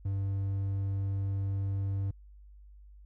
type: tone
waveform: triangle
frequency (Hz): 98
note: G2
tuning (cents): 0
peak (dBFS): -27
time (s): 0.05-2.11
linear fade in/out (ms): 5
effects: added 50 Hz sine -50 dBFS peak until 3.05 s